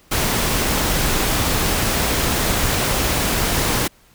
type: noise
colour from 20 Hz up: pink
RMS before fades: -19 dBFS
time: 0.11-3.88 s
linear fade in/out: 10 ms
effects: pink hiss -53 dBFS RMS until 4.14 s